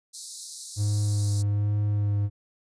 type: high-pass noise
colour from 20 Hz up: white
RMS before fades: -36 dBFS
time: 0.13-1.43 s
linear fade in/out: 20 ms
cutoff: 3900 Hz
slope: 96 dB/octave
type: tone with vibrato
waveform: triangle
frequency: 103 Hz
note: G#2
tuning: 14 cents flat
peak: -20 dBFS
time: 0.76-2.3 s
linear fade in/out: 50 ms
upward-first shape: sine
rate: 1.2 Hz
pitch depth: 16 cents each way
effects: resampled to 22050 Hz